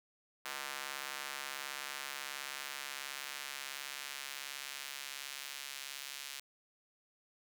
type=tone with high-pass filter sweep; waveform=square; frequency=69.3 Hz; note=C#2; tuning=in tune; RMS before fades=-44 dBFS; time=0.45-6.4 s; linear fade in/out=5 ms; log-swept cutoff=1300 to 2800 Hz; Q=0.83; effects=none